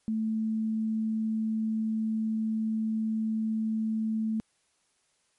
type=tone; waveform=sine; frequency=220 Hz; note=A3; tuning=in tune; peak=-26 dBFS; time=0.08-4.4 s; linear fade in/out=0 ms; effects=white hiss -71 dBFS RMS until 5.38 s + MP3 48 kbps